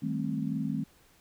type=chord; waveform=sine; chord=A half-diminished seventh; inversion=second; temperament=just; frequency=158.4 / 198 / 220 / 264 Hz; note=Eb3 / G3 / A3 / C4; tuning=+31 / +18 / 0 / +16 cents; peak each=-34 / -36 / -34 / -34 dBFS; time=0.02-0.84 s; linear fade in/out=10 ms; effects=pink hiss -62 dBFS RMS until 1.2 s